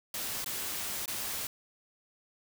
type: noise with dropouts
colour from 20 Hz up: white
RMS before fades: -36 dBFS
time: 0.14-1.47 s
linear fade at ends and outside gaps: 2 ms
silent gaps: 0.445-0.46 / 1.058-1.078 s
effects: none